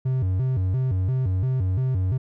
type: tone with vibrato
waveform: triangle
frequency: 110 Hz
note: A2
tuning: in tune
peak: -18 dBFS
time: 0.05-2.18 s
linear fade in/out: 10 ms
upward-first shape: square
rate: 2.9 Hz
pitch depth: 290 cents each way
effects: none